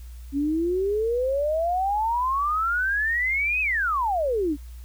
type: exponential two-way sweep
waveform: sine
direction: up then down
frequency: 273.3 to 2581 to 273.3 Hz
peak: -21 dBFS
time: 0.32-4.57 s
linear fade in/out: 50 ms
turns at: 3.61 s
effects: added 60 Hz sine -37 dBFS peak until 4.84 s + white hiss -56 dBFS RMS until 4.84 s